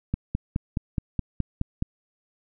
click train, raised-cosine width 5 ms, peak -12 dBFS, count 9, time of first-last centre 0.14-1.824 s, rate 4.75 Hz, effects none

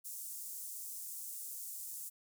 pink high-pass noise, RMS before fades -45 dBFS, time 0.04-2.1 s, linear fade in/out 20 ms, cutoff 7600 Hz, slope 24 dB/octave, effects none

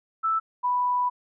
sine tone pair in turn, 1318.5 / 987.8 Hz, E6 / B5, 0 / 0 cents, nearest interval perfect fourth, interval 500 cents, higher first, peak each -21 dBFS, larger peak neither, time 0.23-0.4 / 0.63-1.1 s, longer second, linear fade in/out 20 ms, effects none

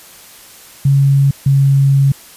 sine tone pair in turn, 138.59 / 137.79 Hz, C#3 / C#3, 0 / -10 cents, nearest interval unison, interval 10 cents, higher first, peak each -7 dBFS, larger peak neither, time 0.85-1.31 / 1.46-2.12 s, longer second, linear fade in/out 5 ms, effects white hiss -39 dBFS RMS until 2.36 s + resampled to 32000 Hz

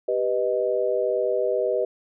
sine chord, G augmented, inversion none, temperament equal, 392 / 493.9 / 622.3 Hz, G4 / B4 / D#5, 0 / 0 / 0 cents, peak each -26 / -24 / -25 dBFS, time 0.08-1.85 s, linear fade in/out 5 ms, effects none

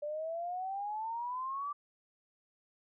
sine exponential sweep, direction up, 584 to 1174.7 Hz, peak -35 dBFS, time 0.02-1.73 s, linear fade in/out 10 ms, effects none

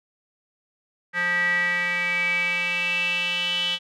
square tone with band-pass filter sweep, 176.3 Hz, F3, 17 cents sharp, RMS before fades -24 dBFS, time 1.13-3.79 s, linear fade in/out 50 ms, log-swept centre 1800 to 3100 Hz, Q 9.3, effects none

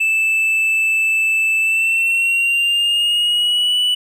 triangle tone with pitch glide, 2637 to 2960 Hz, E7 to F#7, 0 to 0 cents, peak -12 dBFS, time 0-3.95 s, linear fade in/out 10 ms, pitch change +200 cents, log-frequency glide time 1.6-3.77 s, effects none

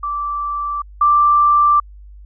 sine tone pair in turn, 1167 / 1176.5 Hz, D6 / D6, -11 / +3 cents, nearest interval unison, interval 14 cents, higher second, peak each -19 / -9 dBFS, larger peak second, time 0.03-0.82 / 1.01-1.8 s, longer neither, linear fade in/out 5 ms, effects added 50 Hz sine -36 dBFS peak until 2.25 s

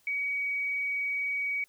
sine tone, 2261 Hz, C#7, 34 cents sharp, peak -28 dBFS, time 0.07-1.64 s, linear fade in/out 2 ms, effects white hiss -66 dBFS RMS until 1.68 s

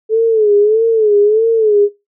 sine tone with vibrato, 432.1 Hz, A4, 31 cents flat, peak -7 dBFS, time 0.09-1.89 s, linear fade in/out 50 ms, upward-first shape sine, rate 1.6 Hz, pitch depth 98 cents each way, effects noise-tail reverb RT60 0.2 s tail -18 dB re dry

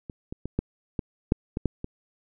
clicks, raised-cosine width 3 ms, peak -23 / -21 / -19 / -11 / -14 / -6 / -15 / -10 / -19 dBFS, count 9, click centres 0.098 / 0.325 / 0.456 / 0.59 / 0.992 / 1.321 / 1.571 / 1.657 / 1.844 s, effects none

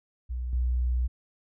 sine tone with level steps, 61.6 Hz, B1, 4 cents flat, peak -29 / -23 dBFS, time 0.29-1.08 s, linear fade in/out 20 ms, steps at 0.53 s, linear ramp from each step 2 ms, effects none

